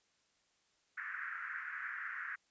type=band-pass noise; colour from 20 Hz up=pink; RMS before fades=-43 dBFS; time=0.97-2.36 s; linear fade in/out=10 ms; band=1400 to 1900 Hz; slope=48 dB/octave; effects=white hiss -75 dBFS RMS until 2.5 s + resampled to 16000 Hz